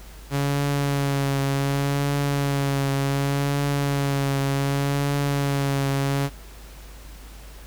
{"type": "tone with vibrato", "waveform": "sawtooth", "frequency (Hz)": 140, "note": "C#3", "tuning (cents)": 18, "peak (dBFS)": -17, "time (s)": [0.3, 6.3], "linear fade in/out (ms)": 50, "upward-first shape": "triangle", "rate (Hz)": 0.67, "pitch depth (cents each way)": 31, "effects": ["added 51 Hz sine -40 dBFS peak until 7.66 s", "pink hiss -47 dBFS RMS until 7.66 s"]}